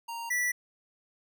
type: tone pair in turn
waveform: square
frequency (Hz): 930 / 1960.9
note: A#5 / B6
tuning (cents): -4 / -13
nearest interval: octave + minor second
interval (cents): 1291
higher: second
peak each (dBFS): -36 / -27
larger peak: second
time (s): 0.08-0.3 / 0.3-0.52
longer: neither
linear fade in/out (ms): 10
effects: none